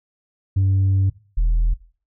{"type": "tone pair in turn", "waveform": "sine", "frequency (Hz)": [96.4, 40.53], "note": ["G2", "E1"], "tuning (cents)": [-28, -29], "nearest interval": "octave + minor third", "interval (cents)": 1501, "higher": "first", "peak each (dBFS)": -12, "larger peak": "neither", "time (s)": [[0.56, 1.1], [1.37, 1.74]], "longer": "first", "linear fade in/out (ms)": 10, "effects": ["noise-tail reverb RT60 0.4 s tail -19 dB re dry", "tanh soft clip ceiling -13 dBFS"]}